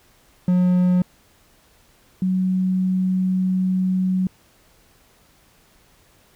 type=tone pair in turn; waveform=triangle / sine; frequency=180.4 / 185.9 Hz; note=F#3 / F#3; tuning=-44 / +8 cents; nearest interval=minor second; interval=52 cents; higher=second; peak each=-12 / -17 dBFS; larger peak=first; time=0.48-1.02 / 2.22-4.27 s; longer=second; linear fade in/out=2 ms; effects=pink hiss -56 dBFS RMS until 6.35 s